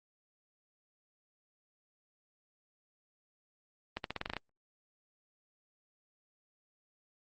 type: accelerating click train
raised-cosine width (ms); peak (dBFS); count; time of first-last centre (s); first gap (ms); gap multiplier
0.3; -19; 9; 3.97-4.367; 72; 0.89
effects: Opus 24 kbps